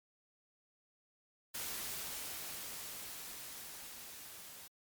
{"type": "noise with level ramp", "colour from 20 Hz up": "white", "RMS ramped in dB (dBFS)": [-41, -52], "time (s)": [1.54, 4.68], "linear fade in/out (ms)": 10, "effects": ["MP3 96 kbps"]}